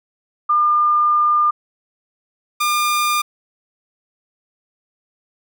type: tone pair in turn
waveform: sine / sawtooth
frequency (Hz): 1204 / 1204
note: D6 / D6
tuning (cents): +43 / +43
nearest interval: unison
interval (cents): 0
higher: neither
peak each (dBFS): -12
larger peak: neither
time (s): 0.49-1.51 / 2.6-3.22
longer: first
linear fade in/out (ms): 10
effects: none